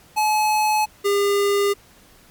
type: tone pair in turn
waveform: square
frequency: 855 / 403.5 Hz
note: A5 / G#4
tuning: -50 / -50 cents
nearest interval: octave + minor second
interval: 1300 cents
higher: first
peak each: -17 dBFS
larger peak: neither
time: 0.16-0.86 / 1.04-1.74 s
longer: neither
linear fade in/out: 20 ms
effects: pink hiss -51 dBFS RMS until 2.3 s + MP3 96 kbps